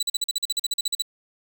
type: tone bursts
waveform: 30% pulse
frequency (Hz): 3951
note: B7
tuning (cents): 0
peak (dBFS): -19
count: 15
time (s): 0-1.022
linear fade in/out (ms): 5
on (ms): 28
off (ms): 43
effects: none